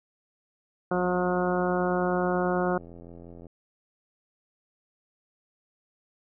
harmonic tone, 180 Hz, F#3, 47 cents flat, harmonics 1 / 2 / 3 / 4 / 5 / 6 / 7 / 8, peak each -29 / -28 / -30 / -31 / -37 / -37 / -36 / -36 dBFS, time 0.91-2.78 s, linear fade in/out 5 ms
click train, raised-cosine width 2 ms, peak -33 dBFS, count 216, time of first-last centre 0.95-3.468 s, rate 85.4 Hz
effects none

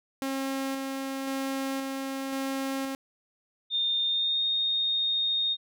sawtooth tone with tremolo, 269.6 Hz, C#4, 48 cents flat, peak -25 dBFS, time 0.22-2.95 s, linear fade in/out 0 ms, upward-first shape square, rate 0.95 Hz, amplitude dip 25%
sine tone with pitch glide, 3632 to 3693 Hz, A#7 to A#7, -46 to -17 cents, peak -24 dBFS, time 3.7-5.57 s, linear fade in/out 50 ms, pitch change +29 cents, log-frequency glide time 4.05-4.43 s
effects none

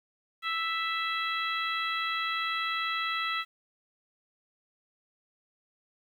harmonic tone, 659.3 Hz, E5, in tune, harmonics 2 / 3 / 4 / 5 / 6, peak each -32 / -34 / -37 / -37 / -39 dBFS, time 0.42-3.45 s, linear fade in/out 50 ms, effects 10-bit

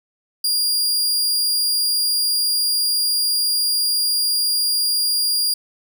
sawtooth tone, 4818 Hz, D8, 43 cents sharp, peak -14 dBFS, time 0.44-5.54 s, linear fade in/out 5 ms, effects none

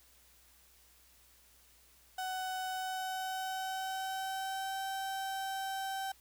35% pulse tone with pitch glide, 748 to 773.5 Hz, F#5 to G5, +19 to -23 cents, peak -34 dBFS, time 2.18-6.12 s, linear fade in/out 5 ms, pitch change +58 cents, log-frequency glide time 2.71-4.83 s, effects added 60 Hz sine -69 dBFS peak until 6.2 s + white hiss -64 dBFS RMS until 6.2 s

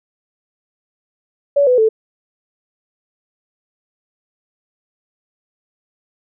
sine tone with pitch steps, 568 / 500.2 / 440.5 Hz, C#5 / B4 / A4, +42 / +22 / +2 cents, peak -9 dBFS, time 1.56-1.89 s, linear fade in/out 10 ms, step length 110 ms, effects none

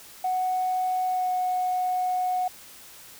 sine tone with pitch glide, 740 to 733.6 Hz, F#5 to F#5, 0 to -15 cents, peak -22 dBFS, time 0.24-2.48 s, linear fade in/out 5 ms, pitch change -15 cents, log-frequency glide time 1.06-1.31 s, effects tanh soft clip ceiling -18 dBFS + white hiss -47 dBFS RMS until 3.19 s

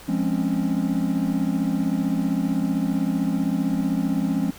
triangle chord, Db major seventh, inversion first, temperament equal, 174.61 / 207.7 / 261.6 / 277.2 Hz, F3 / Ab3 / C4 / Db4, 0 / 0 / 0 / 0 cents, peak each -24 dBFS, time 0.08-4.51 s, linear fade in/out 10 ms, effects pink hiss -44 dBFS RMS until 4.58 s

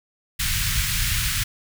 pink band-stop noise, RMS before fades -23 dBFS, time 0.39-1.44 s, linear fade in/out 10 ms, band 140 to 1600 Hz, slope 24 dB/octave, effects none

